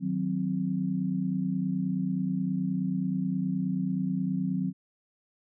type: chord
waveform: sine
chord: C diminished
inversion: first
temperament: equal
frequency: 155.56 / 185 / 261.6 Hz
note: Eb3 / Gb3 / C4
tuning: 0 / 0 / 0 cents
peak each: -34 / -28 / -32 dBFS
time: 0-4.73 s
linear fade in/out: 50 ms
effects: none